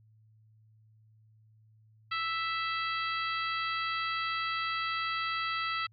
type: harmonic tone with a mistuned harmonic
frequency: 659.3 Hz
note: E5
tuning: in tune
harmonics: 2 / 3 / 4 / 5 / 6 / 7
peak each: -33 / -37 / -39 / -41 / -43 / -44 dBFS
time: 2.11-5.87 s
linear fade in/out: 10 ms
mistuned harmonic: 5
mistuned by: -26 cents
effects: added 109 Hz sine -59 dBFS peak until 5.92 s